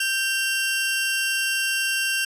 sawtooth tone pair together, 1568 / 2750 Hz, G6 / F7, 0 / -27 cents, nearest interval minor seventh, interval 973 cents, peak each -21 dBFS, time 0-2.25 s, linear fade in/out 5 ms, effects resampled to 32000 Hz

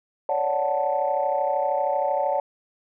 sine chord, D major seventh, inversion third, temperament equal, 554.4 / 587.3 / 740 / 880 Hz, C#5 / D5 / F#5 / A5, 0 / 0 / 0 / 0 cents, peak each -26 dBFS, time 0.29-2.4 s, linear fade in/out 2 ms, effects tanh soft clip ceiling -11 dBFS

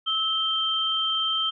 sine tone pair together, 1300 / 3139 Hz, E6 / G7, -24 / +2 cents, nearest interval octave + minor third, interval 1526 cents, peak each -29 / -23 dBFS, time 0.06-1.51 s, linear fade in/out 20 ms, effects none

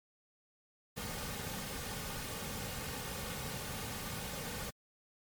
pink noise with comb filter, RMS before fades -41 dBFS, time 0.96-4.71 s, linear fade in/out 20 ms, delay 3 ms, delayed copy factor -0.55, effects MP3 96 kbps

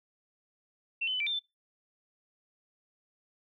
sine tone with pitch steps, 2700 / 3040 / 3007 / 2338 / 3593 / 3531 Hz, E7 / F#7 / F#7 / D7 / A7 / A7, +41 / +46 / +27 / -8 / +36 / +5 cents, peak -29 dBFS, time 1.01-1.394 s, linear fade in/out 10 ms, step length 64 ms, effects noise-tail reverb RT60 0.2 s tail -23 dB re dry

